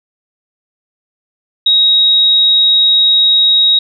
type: tone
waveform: sine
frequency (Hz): 3792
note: A#7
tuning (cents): +29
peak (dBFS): -6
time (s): 1.66-3.79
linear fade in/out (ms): 5
effects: none